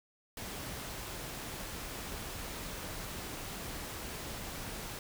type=noise; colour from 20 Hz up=pink; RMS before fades=-42 dBFS; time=0.37-4.99 s; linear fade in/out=2 ms; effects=none